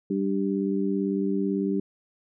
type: harmonic tone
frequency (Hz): 98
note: G2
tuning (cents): 0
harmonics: 2 / 3 / 4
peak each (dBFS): -26 / -28 / -29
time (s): 0.1-1.8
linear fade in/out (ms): 5
effects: none